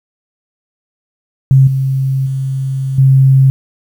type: tone with level steps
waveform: sine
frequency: 133.9 Hz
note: C3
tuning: 40 cents sharp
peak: -3 / -11 / -14 / -4 dBFS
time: 1.51-3.5 s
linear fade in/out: 0 ms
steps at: 1.67 / 2.26 / 2.98 s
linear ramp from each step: 5 ms
effects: 7-bit